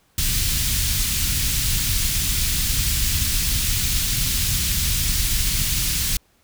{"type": "band-stop noise", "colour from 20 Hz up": "pink", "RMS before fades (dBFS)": -21, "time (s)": [0.18, 6.17], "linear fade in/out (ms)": 2, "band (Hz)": [110, 3300], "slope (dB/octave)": 12, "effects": ["pink hiss -61 dBFS RMS until 6.43 s"]}